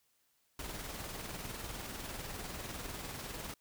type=noise with tremolo; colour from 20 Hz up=pink; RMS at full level=-42 dBFS; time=0.59-3.54 s; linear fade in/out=2 ms; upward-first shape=square; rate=20 Hz; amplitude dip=35%; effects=white hiss -75 dBFS RMS until 3.6 s